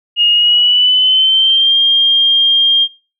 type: tone with pitch glide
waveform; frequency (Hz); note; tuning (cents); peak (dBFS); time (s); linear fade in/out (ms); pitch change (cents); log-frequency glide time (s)
sine; 2860 to 3210; F7 to G7; +41 to +40; -7; 0.16-2.88; 50; +199; 0.31-1.78
effects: noise-tail reverb RT60 0.4 s tail -26 dB re dry